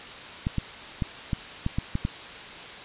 clicks, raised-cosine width 5 ms, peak -13 dBFS, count 8, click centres 0.469 / 0.583 / 1.022 / 1.332 / 1.664 / 1.785 / 1.954 / 2.051 s, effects white hiss -40 dBFS RMS until 2.84 s + resampled to 8000 Hz

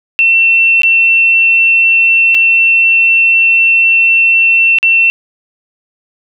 sine tone with dropouts, 2698 Hz, E7, 40 cents sharp, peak -5 dBFS, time 0.19-5.1 s, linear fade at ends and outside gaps 0 ms, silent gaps 0.819-0.833 / 2.346-2.35 / 4.786-4.829 s, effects none

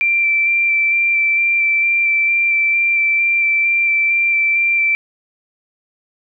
sine tone with vibrato, 2349 Hz, D7, in tune, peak -12 dBFS, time 0.01-4.95 s, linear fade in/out 0 ms, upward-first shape square, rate 2.2 Hz, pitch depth 10 cents each way, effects none

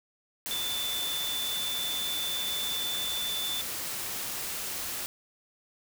sine tone in noise, 3520 Hz, A7, in tune, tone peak -31 dBFS, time 0.51-3.61 s, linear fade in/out 0 ms, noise white, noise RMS -35 dBFS, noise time 0.46-5.06 s, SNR +1 dB, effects none

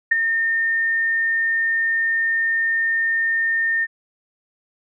sine tone with ADSR envelope, 1820 Hz, A#6, 42 cents flat, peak -9 dBFS, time 0.11-3.87 s, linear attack 11 ms, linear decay 11 ms, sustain -8 dB, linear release 39 ms, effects none

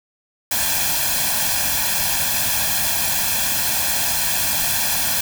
white noise with comb filter, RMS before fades -20 dBFS, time 0.51-5.21 s, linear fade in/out 5 ms, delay 1.2 ms, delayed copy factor +0.75, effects none

